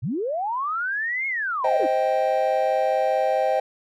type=linear two-way sweep; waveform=sine; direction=up then down; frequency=92.9 to 2186 to 246.5 Hz; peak=-23 dBFS; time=0.02-1.87 s; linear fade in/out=20 ms; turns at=1.27 s
type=chord; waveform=triangle; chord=C minor; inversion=none; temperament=just; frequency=523.3 / 627.9 / 784.9 Hz; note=C5 / Eb5 / G5; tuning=0 / +16 / +2 cents; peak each=-21 dBFS; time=1.64-3.6 s; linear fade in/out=5 ms
effects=tanh soft clip ceiling -9 dBFS